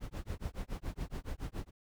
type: noise with tremolo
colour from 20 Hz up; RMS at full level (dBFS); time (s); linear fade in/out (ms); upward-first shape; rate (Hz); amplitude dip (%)
brown; -37; 0-1.71; 50; sine; 7.1; 100
effects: none